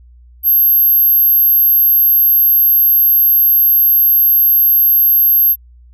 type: tone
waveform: sine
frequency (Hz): 12530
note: G9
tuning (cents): -2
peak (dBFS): -7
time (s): 0.43-5.56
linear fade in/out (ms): 50
effects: added 60 Hz sine -39 dBFS peak until 5.93 s